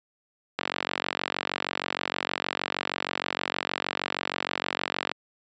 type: click train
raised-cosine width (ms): 0.3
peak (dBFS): -9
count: 211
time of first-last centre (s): 0.59-5.116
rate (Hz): 46.4
effects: high-pass 200 Hz 12 dB/octave + resampled to 16000 Hz